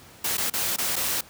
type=noise with dropouts; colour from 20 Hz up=white; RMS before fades=-26 dBFS; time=0.24-1.21 s; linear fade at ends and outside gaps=5 ms; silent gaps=0.372-0.379 / 0.5-0.536 / 0.763-0.783 / 0.958-0.963 s; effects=pink hiss -49 dBFS RMS until 1.29 s + high-pass 60 Hz 12 dB/octave